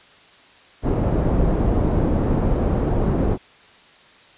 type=low-pass noise; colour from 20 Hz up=pink; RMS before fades=-19 dBFS; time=0.82-3.38 s; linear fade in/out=50 ms; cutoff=540 Hz; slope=12 dB/octave; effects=white hiss -49 dBFS RMS until 4.37 s + resampled to 8000 Hz